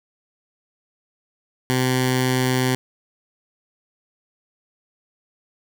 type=tone with notch filter; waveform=10% pulse; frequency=128.2 Hz; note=C3; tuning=35 cents flat; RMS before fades=-20 dBFS; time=1.7-2.75 s; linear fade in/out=0 ms; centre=600 Hz; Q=1.3; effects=none